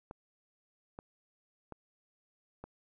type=clicks; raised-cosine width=1 ms; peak=-30 dBFS; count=4; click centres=0.111 / 0.989 / 1.723 / 2.64 s; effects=none